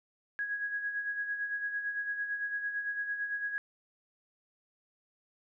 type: tone with tremolo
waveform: sine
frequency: 1658 Hz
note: G#6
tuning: 3 cents flat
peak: -30 dBFS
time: 0.39-3.58 s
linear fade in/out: 0 ms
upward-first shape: sine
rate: 8.9 Hz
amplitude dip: 55%
effects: none